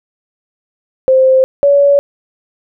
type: tone pair in turn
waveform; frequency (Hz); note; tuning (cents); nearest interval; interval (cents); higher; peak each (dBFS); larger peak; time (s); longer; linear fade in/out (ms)
sine; 523.3 / 566.4; C5 / C#5; 0 / +37; minor second; 137; second; -5; neither; 1.08-1.44 / 1.63-1.99; neither; 0
effects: none